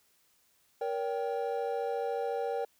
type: chord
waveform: triangle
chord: G diminished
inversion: first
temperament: just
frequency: 470.4 / 564.5 / 784 Hz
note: Bb4 / Db5 / G5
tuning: +16 / +31 / 0 cents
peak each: -31 / -35 / -34 dBFS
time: 0.81-2.65 s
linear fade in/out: 5 ms
effects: white hiss -69 dBFS RMS until 2.79 s